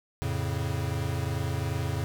square chord, F augmented, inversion none, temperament equal, 87.31 / 110 / 138.59 Hz, F2 / A2 / C#3, 0 / 0 / 0 cents, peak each -33 dBFS, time 0.22-2.04 s, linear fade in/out 0 ms, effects none

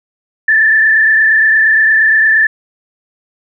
sine tone with frequency modulation, 1760 Hz, A6, in tune, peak -6 dBFS, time 0.48-2.47 s, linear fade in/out 5 ms, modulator 28.6 Hz, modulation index 1.5, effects none

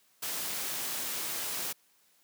white noise, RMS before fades -35 dBFS, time 0.22-1.73 s, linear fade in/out 10 ms, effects white hiss -67 dBFS RMS until 2.23 s + high-pass 150 Hz 12 dB/octave

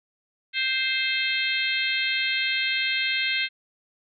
harmonic tone with a mistuned harmonic, 523.3 Hz, C5, in tune, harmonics 3 / 4 / 5 / 6 / 7 / 8, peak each -31 / -27 / -29 / -30 / -32 / -32 dBFS, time 0.53-3.49 s, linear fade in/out 50 ms, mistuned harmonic 6, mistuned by +34 cents, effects none

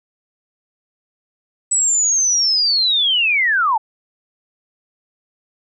sine linear sweep, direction down, 7980 to 820 Hz, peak -13 dBFS, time 1.71-3.78 s, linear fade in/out 10 ms, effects none

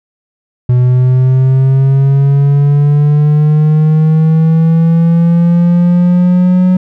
triangle linear sweep, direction up, 123.6 to 184 Hz, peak -3 dBFS, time 0.69-6.77 s, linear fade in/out 5 ms, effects none

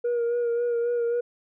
sine tone with vibrato, 474.7 Hz, A#4, 31 cents sharp, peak -20 dBFS, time 0.04-1.21 s, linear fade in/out 10 ms, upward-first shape sine, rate 3.7 Hz, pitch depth 27 cents each way, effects tanh soft clip ceiling -21 dBFS

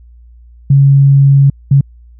sine tone bursts at uneven times, 138.59 Hz, C#3, in tune, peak -3 dBFS, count 2, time 0.7-1.5 / 1.71-1.81 s, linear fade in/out 5 ms, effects added 59 Hz sine -36 dBFS peak until 2.19 s

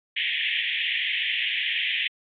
white band-pass noise, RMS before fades -26 dBFS, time 0.16-2.08 s, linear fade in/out 10 ms, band 1800 to 3400 Hz, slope 96 dB/octave, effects MP3 64 kbps

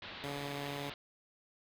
white low-pass noise, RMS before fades -47 dBFS, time 0.02-0.94 s, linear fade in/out 2 ms, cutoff 4100 Hz, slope 48 dB/octave
10% pulse tone, 142.1 Hz, C#3, 43 cents sharp, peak -31 dBFS, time 0.24-0.9 s, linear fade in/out 0 ms
effects none

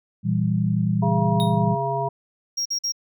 sine chord, E diminished, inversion second, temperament equal, 116.54 / 164.81 / 196 Hz, Bb2 / E3 / G3, 0 / 0 / 0 cents, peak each -23 dBFS, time 0.23-1.77 s, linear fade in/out 50 ms
harmonic tone, 136.3 Hz, C#3, 29 cents flat, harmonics 1 / 3 / 5 / 7, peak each -28 / -29 / -26 / -26 dBFS, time 1.02-2.09 s, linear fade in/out 10 ms
square tone with exponential decay, 3729 Hz, A#7, in tune, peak -25 dBFS, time 1.4-1.63 s, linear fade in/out 0 ms, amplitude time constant 48 ms
triangle tone bursts, 5600 Hz, F8, 4 cents sharp, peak -21 dBFS, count 3, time 2.57-2.922 s, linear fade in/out 10 ms, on 86 ms, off 47 ms
effects none

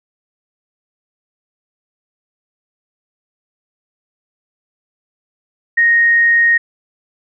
sine tone, 1864.7 Hz, A#6, in tune, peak -8 dBFS, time 5.77-6.58 s, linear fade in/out 10 ms, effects none

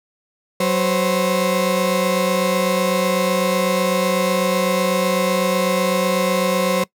35% pulse tone cluster, 187.1 / 515 / 543 Hz, F#3 / C5 / C#5, +20 / -28 / -36 cents, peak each -19 dBFS, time 0.6-6.84 s, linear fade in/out 5 ms, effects noise-tail reverb RT60 0.1 s tail -21 dB re dry

